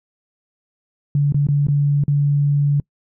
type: tone with dropouts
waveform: sine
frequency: 143.7 Hz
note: D3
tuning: 37 cents flat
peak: -13 dBFS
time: 1.15-2.8 s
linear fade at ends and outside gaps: 2 ms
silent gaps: 1.323-1.344 / 1.469-1.486 / 1.669-1.684 / 2.038-2.08 s
effects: noise-tail reverb RT60 0.1 s tail -26 dB re dry